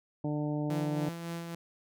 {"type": "harmonic tone", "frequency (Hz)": 149, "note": "D3", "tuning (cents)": 25, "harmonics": [1, 2, 3, 4, 5, 6], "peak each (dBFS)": [-33, -33, -43, -40, -46, -47], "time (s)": [0.24, 1.09], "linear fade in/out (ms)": 5}
{"type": "tone with tremolo", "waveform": "sawtooth", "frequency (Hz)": 168.6, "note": "E3", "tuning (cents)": 39, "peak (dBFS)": -31, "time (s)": [0.7, 1.55], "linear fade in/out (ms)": 2, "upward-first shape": "sine", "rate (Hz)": 3.6, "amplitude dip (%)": 40}
{"effects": []}